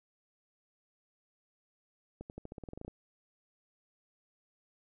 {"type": "accelerating click train", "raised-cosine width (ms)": 2, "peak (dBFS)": -30, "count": 13, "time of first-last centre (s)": [2.21, 2.88], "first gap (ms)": 89, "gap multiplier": 0.91, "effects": []}